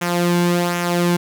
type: tone with flanger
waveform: sawtooth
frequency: 174.61 Hz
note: F3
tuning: in tune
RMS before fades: -18 dBFS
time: 0.01-1.17 s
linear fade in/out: 10 ms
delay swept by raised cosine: 0.22 to 1.62 ms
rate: 1.3 Hz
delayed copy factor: -0.55
effects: none